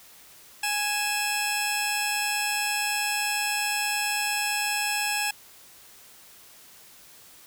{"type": "tone pair together", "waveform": "15% pulse", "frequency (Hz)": [829.4, 2637], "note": ["G#5", "E7"], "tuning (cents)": [-3, 0], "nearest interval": "octave + minor sixth", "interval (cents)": 2003, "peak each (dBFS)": -21, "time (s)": [0.63, 5.31], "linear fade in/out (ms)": 5, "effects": ["white hiss -51 dBFS RMS until 7.46 s"]}